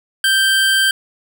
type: tone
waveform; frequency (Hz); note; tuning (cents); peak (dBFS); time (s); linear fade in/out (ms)
25% pulse; 1568; G6; 0; -8; 0.24-0.91; 2
effects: none